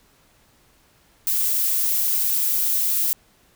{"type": "noise", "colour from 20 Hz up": "violet", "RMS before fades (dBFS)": -21, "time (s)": [1.27, 3.13], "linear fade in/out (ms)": 0, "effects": ["pink hiss -58 dBFS RMS until 3.55 s"]}